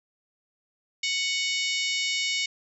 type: harmonic tone with a mistuned harmonic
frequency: 740 Hz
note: F#5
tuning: in tune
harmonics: 3 / 4 / 5 / 6 / 7 / 8 / 9 / 10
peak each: -29 / -31 / -33 / -35 / -36 / -37 / -38 / -39 dBFS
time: 1.03-2.46 s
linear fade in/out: 5 ms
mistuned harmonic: 8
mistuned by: -77 cents
effects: none